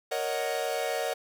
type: chord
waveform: 45% pulse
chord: D# minor seventh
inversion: second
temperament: equal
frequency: 466.2 / 554.4 / 622.3 / 740 Hz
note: A#4 / C#5 / D#5 / F#5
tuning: 0 / 0 / 0 / 0 cents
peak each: -34 dBFS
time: 0.11-1.14 s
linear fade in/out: 10 ms
effects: none